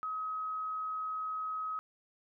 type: tone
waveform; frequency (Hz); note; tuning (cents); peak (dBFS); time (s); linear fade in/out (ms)
sine; 1271; D#6; +36; -34; 0.03-1.79; 0
effects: none